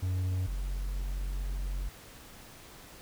triangle tone pair in turn, 92.2 / 46.1 Hz, F#2 / F#1, -6 / -6 cents, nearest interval octave, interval 1200 cents, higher first, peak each -26 / -29 dBFS, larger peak first, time 0.02-0.47 / 0.47-1.89 s, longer second, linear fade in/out 10 ms, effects pink hiss -51 dBFS RMS until 3.01 s

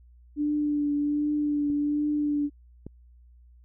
sine tone with vibrato, 293.7 Hz, D4, in tune, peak -23 dBFS, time 0.36-2.5 s, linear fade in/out 50 ms, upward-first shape triangle, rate 1.3 Hz, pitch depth 25 cents each way
clicks, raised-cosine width 3 ms, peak -28 / -25 dBFS, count 2, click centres 1.701 / 2.866 s
effects added 60 Hz sine -51 dBFS peak until 3.64 s

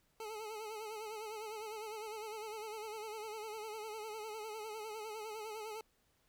25% pulse tone with vibrato, 432.8 Hz, A4, 29 cents flat, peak -39 dBFS, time 0.2-5.81 s, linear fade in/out 2 ms, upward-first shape sine, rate 9.9 Hz, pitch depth 62 cents each way, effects pink hiss -75 dBFS RMS until 6.28 s

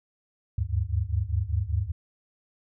sine tone cluster, 73.4 / 78.5 / 98.4 / 103.4 Hz, D2 / D#2 / G2 / G#2, 0 / +16 / +7 / -7 cents, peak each -30 dBFS, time 0.58-1.92 s, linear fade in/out 5 ms, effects none

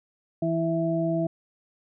harmonic tone, 164.81 Hz, E3, in tune, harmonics 1 / 2 / 4, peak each -27 / -27 / -27 dBFS, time 0.42-1.27 s, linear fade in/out 5 ms, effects none

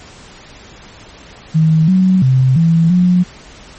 sine tone with pitch steps, 158.9 / 186.5 / 130.3 / 165 / 179.5 Hz, D#3 / F#3 / C3 / E3 / F3, +37 / +14 / -7 / +2 / +48 cents, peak -7 dBFS, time 1.54-3.24 s, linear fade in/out 20 ms, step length 340 ms, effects pink hiss -38 dBFS RMS until 3.78 s + MP3 32 kbps

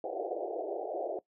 white band-pass noise, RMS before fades -36 dBFS, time 0.04-1.19 s, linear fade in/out 2 ms, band 330 to 760 Hz, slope 96 dB/octave, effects noise-tail reverb RT60 0.1 s tail -19 dB re dry

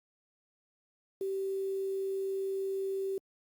sine tone with quantisation, 387.6 Hz, G4, 20 cents flat, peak -31 dBFS, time 1.21-3.18 s, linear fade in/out 2 ms, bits 9, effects Opus 48 kbps

